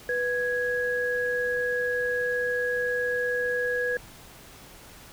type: tone pair together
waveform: sine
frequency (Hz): 492.3 / 1661.2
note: B4 / G#6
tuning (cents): -6 / 0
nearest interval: octave + major sixth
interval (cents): 2106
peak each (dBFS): -27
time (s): 0.09-3.97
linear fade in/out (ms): 2
effects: pink hiss -48 dBFS RMS until 5.12 s